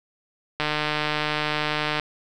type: click train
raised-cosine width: 0.3 ms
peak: -8 dBFS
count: 212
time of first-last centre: 0.6-1.997 s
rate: 151 Hz
effects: none